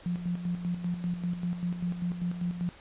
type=tone with tremolo; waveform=sine; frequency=175.7 Hz; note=F3; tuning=11 cents sharp; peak=-27 dBFS; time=0.06-2.69 s; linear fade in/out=0 ms; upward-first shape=square; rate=5.1 Hz; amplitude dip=60%; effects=pink hiss -52 dBFS RMS until 2.8 s + resampled to 8000 Hz